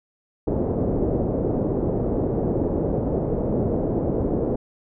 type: low-pass noise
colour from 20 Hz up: white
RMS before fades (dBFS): -23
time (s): 0.47-4.56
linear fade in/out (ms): 5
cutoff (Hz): 510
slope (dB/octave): 24
effects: none